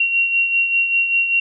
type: beating tone pair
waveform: sine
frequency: 2745 / 2750.1 Hz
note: F7 / F7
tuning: -31 / -27 cents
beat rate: 5.1 Hz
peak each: -15 / -24 dBFS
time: 0-1.4 s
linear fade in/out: 5 ms
effects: none